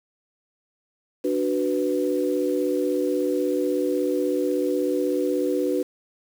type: chord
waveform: sine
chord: B minor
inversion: first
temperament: equal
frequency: 293.7 / 370 / 493.9 Hz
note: D4 / F#4 / B4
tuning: 0 / 0 / 0 cents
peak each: -25 dBFS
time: 1.24-5.83 s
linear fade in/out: 10 ms
effects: 7-bit